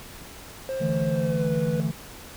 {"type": "tone with pitch glide", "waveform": "triangle", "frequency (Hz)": [530, 491.7], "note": ["C5", "B4"], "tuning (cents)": [22, -8], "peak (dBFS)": -25, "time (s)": [0.69, 1.8], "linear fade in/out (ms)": 0, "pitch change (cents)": -130, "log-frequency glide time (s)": [1.1, 1.51]}
{"type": "chord", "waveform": "triangle", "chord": "D suspended second", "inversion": "none", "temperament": "equal", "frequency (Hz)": [146.83, 164.81, 220], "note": ["D3", "E3", "A3"], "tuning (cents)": [0, 0, 0], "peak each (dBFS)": [-26, -24, -28], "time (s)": [0.8, 1.92], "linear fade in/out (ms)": 20}
{"effects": ["pink hiss -43 dBFS RMS until 2.36 s"]}